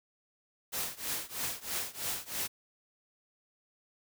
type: noise with tremolo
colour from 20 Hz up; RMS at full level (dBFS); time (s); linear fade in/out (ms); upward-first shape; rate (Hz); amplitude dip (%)
white; -33; 0.72-2.48; 20; triangle; 3.1; 95
effects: none